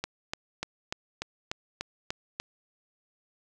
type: click train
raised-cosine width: 0.2 ms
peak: -14 dBFS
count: 9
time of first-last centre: 0.04-2.4 s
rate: 3.39 Hz
effects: none